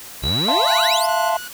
sine tone, 3920 Hz, B7, 14 cents flat, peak -19 dBFS, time 0.22-1 s, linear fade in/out 50 ms
25% pulse exponential sweep, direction up, 55.9 to 5650 Hz, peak -18 dBFS, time 0.22-1.07 s, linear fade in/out 20 ms
triangle chord, F major seventh, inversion third, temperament equal with one note detuned, 666.9 / 698.5 / 880 / 1046.5 Hz, E5 / F5 / A5 / C6, +20 / 0 / 0 / 0 cents, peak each -20 / -21 / -20 / -22 dBFS, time 0.48-1.37 s, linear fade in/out 5 ms
sawtooth tone with tremolo, 1466 Hz, F#6, 16 cents flat, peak -22 dBFS, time 0.67-1.48 s, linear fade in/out 5 ms, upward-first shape square, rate 2.4 Hz, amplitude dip 50%
effects white hiss -37 dBFS RMS until 1.53 s

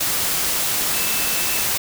sine tone in noise, 2637 Hz, E7, in tune, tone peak -30 dBFS, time 0.93-1.63 s, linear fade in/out 10 ms, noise white, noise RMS -21 dBFS, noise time 0-1.78 s, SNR -12 dB, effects none

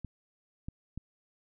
clicks, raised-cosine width 5 ms, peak -26 dBFS, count 3, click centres 0.047 / 0.685 / 0.976 s, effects none

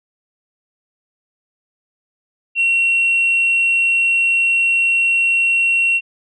sine tone, 2731 Hz, F7, 39 cents flat, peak -11 dBFS, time 2.55-6.01 s, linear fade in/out 50 ms, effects tanh soft clip ceiling -9 dBFS

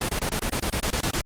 pink noise bursts, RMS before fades -25 dBFS, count 12, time 0.01-1.212 s, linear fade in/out 5 ms, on 80 ms, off 22 ms, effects low-pass 12000 Hz 12 dB/octave + Opus 24 kbps

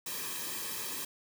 white noise with comb filter, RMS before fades -38 dBFS, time 0.06-1.05 s, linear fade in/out 5 ms, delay 1.4 ms, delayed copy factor -0.75, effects none

